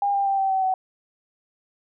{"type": "tone with pitch steps", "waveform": "sine", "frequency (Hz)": [806, 795.4, 784.9, 774.5, 764.3, 754.2], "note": ["G5", "G5", "G5", "G5", "G5", "F#5"], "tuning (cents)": [48, 25, 2, -21, -44, 33], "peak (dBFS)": -19, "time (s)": [0.02, 0.74], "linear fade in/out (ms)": 2, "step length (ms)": 120, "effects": []}